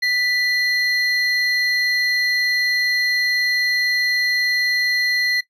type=tone pair together; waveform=triangle; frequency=1975.5 / 4186 Hz; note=B6 / C8; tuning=0 / 0 cents; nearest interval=octave + minor second; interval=1300 cents; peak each=-17 / -21 dBFS; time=0.02-5.41 s; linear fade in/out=10 ms; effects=noise-tail reverb RT60 0.1 s tail -17 dB re dry + resampled to 32000 Hz